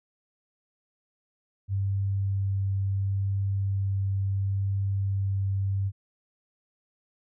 sine tone with vibrato, 98 Hz, G2, in tune, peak -24 dBFS, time 1.68-5.92 s, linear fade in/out 50 ms, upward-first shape triangle, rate 0.72 Hz, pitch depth 8 cents each way, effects none

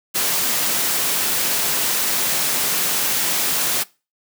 white high-pass noise, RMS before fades -20 dBFS, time 0.14-3.84 s, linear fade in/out 20 ms, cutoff 120 Hz, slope 24 dB/octave, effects noise-tail reverb RT60 0.3 s tail -22 dB re dry

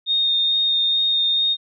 sine tone with vibrato, 3680 Hz, A#7, 23 cents flat, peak -16 dBFS, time 0.06-1.57 s, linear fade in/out 50 ms, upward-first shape sine, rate 2.3 Hz, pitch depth 11 cents each way, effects none

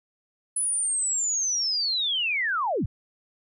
sine linear sweep, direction down, 10130 to 54.9 Hz, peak -23 dBFS, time 0.56-2.86 s, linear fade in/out 5 ms, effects none

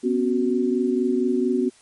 sine chord, B suspended second, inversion none, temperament equal with one note detuned, 246.9 / 271.2 / 370 Hz, B3 / C#4 / F#4, 0 / -38 / 0 cents, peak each -22 / -25 / -22 dBFS, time 0.03-1.7 s, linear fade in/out 20 ms, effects white hiss -54 dBFS RMS until 1.81 s + MP3 48 kbps

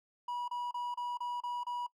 triangle tone bursts, 971 Hz, B5, 30 cents flat, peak -33 dBFS, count 7, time 0.28-1.866 s, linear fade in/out 5 ms, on 200 ms, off 31 ms, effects noise-tail reverb RT60 0.1 s tail -21 dB re dry

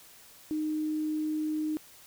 sine tone, 308.1 Hz, D#4, 17 cents flat, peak -28 dBFS, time 0.51-1.77 s, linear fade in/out 0 ms, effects white hiss -54 dBFS RMS until 2.06 s

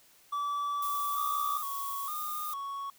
triangle tone, 1154 Hz, D6, 31 cents flat, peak -28 dBFS, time 0.32-1.58 s, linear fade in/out 10 ms
violet noise, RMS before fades -40 dBFS, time 0.82-2.54 s, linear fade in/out 5 ms
triangle tone with vibrato, 1164 Hz, D6, 16 cents flat, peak -33 dBFS, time 1.17-2.9 s, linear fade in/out 2 ms, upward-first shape square, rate 1.1 Hz, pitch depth 80 cents each way
effects white hiss -61 dBFS RMS until 2.98 s

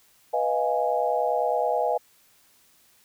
sine chord, F half-diminished seventh, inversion second, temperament equal with one note detuned, 493.9 / 622.3 / 692 / 830.6 Hz, Cb5 / Eb5 / F5 / Ab5, 0 / 0 / -16 / 0 cents, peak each -27 dBFS, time 0.33-1.98 s, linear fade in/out 10 ms, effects white hiss -60 dBFS RMS until 3.04 s

